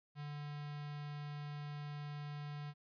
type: tone with notch filter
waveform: square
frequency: 146.83 Hz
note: D3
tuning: in tune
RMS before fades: -45 dBFS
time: 0.15-2.74 s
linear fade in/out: 50 ms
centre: 400 Hz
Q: 1.4
effects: resampled to 11025 Hz